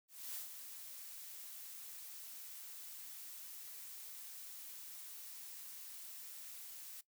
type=noise with ADSR envelope; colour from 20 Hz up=blue; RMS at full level=-44 dBFS; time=0.08-7.01 s; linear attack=270 ms; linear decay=130 ms; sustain=-7 dB; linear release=6 ms; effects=noise-tail reverb RT60 0.1 s tail -17 dB re dry